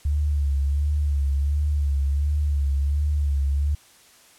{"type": "tone with vibrato", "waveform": "sine", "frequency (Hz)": 71.7, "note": "D2", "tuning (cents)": -41, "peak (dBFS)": -19, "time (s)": [0.05, 3.75], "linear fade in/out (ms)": 5, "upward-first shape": "sine", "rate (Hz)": 1.4, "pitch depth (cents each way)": 58, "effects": ["white hiss -53 dBFS RMS until 4.38 s", "low-pass 11000 Hz 12 dB/octave"]}